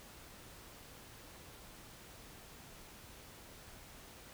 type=silence; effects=pink hiss -55 dBFS RMS until 4.33 s